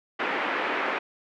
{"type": "band-pass noise", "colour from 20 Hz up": "white", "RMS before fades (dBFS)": -28, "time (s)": [0.19, 0.99], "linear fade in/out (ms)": 10, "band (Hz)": [260, 2200], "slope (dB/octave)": 24, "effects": []}